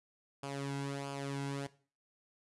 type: tone with flanger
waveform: sawtooth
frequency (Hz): 139.3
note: C#3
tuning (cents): +9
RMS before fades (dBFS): -39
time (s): 0.43-1.67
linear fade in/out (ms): 5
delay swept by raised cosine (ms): 0.51 to 1.71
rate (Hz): 1.5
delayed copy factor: -0.65
effects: noise-tail reverb RT60 0.4 s tail -17 dB re dry + resampled to 24000 Hz